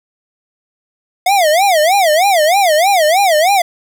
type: tone with vibrato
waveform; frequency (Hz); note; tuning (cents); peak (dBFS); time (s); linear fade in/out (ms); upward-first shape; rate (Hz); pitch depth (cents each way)
square; 698.5; F5; 0; -9; 1.26-3.62; 5; sine; 3.2; 260
effects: none